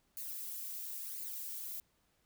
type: noise with flanger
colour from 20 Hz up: violet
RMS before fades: -43 dBFS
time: 0.17-1.8 s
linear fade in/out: 0 ms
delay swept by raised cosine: 0.43 to 2.93 ms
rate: 0.97 Hz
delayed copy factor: +0.6
effects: pink hiss -75 dBFS RMS until 2.25 s